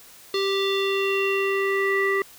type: tone with low-pass filter sweep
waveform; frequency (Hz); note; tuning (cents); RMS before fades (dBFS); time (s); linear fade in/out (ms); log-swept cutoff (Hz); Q
square; 392; G4; 0; -23; 0.34-2.22; 2; 4100 to 1800; 5
effects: white hiss -48 dBFS RMS until 2.38 s